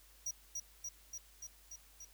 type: tone with echo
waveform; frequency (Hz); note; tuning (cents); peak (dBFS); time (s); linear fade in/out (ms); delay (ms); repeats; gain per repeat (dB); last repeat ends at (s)
square; 5780; F#8; -41; -37; 0.26-0.31; 5; 290; 6; -2; 2.05
effects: added 50 Hz sine -64 dBFS peak until 2.13 s + white hiss -64 dBFS RMS until 2.13 s